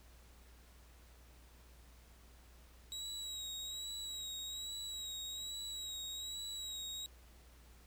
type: tone with vibrato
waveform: 30% pulse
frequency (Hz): 3845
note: B7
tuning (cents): -47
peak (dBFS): -39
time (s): 2.92-7.06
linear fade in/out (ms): 0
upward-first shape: sine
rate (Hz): 1.2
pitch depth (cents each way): 35
effects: added 60 Hz sine -59 dBFS peak until 7.86 s + pink hiss -65 dBFS RMS until 7.86 s